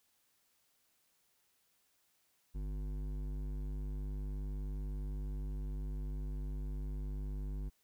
triangle tone with hard clipping, 49.84 Hz, G1, 29 cents sharp, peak -39 dBFS, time 2.54-7.7 s, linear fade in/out 20 ms, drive 16 dB, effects white hiss -75 dBFS RMS until 7.83 s

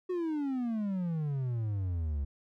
triangle exponential sweep, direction down, 371.7 to 68.2 Hz, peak -28 dBFS, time 0.09-2.25 s, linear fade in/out 10 ms, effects none

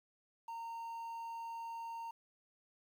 triangle tone with quantisation, 920 Hz, A#5, 23 cents flat, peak -40 dBFS, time 0.48-2.11 s, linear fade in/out 5 ms, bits 11, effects none

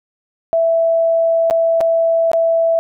sine tone with dropouts, 661 Hz, E5, 5 cents sharp, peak -11 dBFS, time 0.53-2.79 s, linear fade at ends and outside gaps 0 ms, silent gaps 1.5-1.509 / 1.806-1.811 / 2.316-2.333 s, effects none

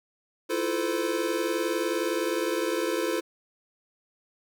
square chord, F major seventh, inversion third, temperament equal with one note detuned, 329.6 / 349.2 / 440 / 511.3 Hz, E4 / F4 / A4 / C5, 0 / 0 / 0 / -40 cents, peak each -32 dBFS, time 0.49-3.21 s, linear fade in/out 20 ms, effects none

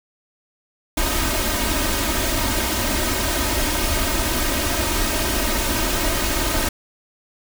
pink noise with comb filter, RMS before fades -21 dBFS, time 0.97-6.69 s, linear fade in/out 5 ms, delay 3.2 ms, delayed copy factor +0.8, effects none

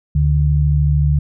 sine tone pair together, 73.29 / 146.83 Hz, D2 / D3, -3 / 0 cents, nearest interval octave, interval 1203 cents, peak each -14 dBFS, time 0.15-1.19 s, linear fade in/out 5 ms, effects none

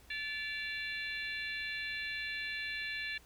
harmonic tone with a mistuned harmonic, 580 Hz, D5, 22 cents flat, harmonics 3 / 4 / 5 / 6 / 7, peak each -40 / -42 / -44 / -46 / -47 dBFS, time 0.1-3.18 s, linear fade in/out 5 ms, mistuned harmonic 5, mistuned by -88 cents, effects added 60 Hz sine -62 dBFS peak until 3.25 s + pink hiss -62 dBFS RMS until 3.25 s

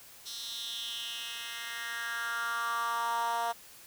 10% pulse tone with high-pass filter sweep, 233.1 Hz, A#3, in tune, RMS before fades -35 dBFS, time 0.25-3.53 s, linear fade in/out 20 ms, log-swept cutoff 4500 to 770 Hz, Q 4, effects white hiss -53 dBFS RMS until 3.86 s

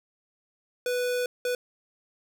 square tone bursts at uneven times, 493.9 Hz, B4, in tune, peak -26 dBFS, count 2, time 0.86-1.26 / 1.45-1.55 s, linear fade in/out 2 ms, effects none

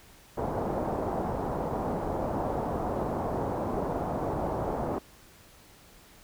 white low-pass noise, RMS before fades -31 dBFS, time 0.37-4.99 s, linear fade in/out 10 ms, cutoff 850 Hz, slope 24 dB/octave, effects pink hiss -55 dBFS RMS until 6.23 s

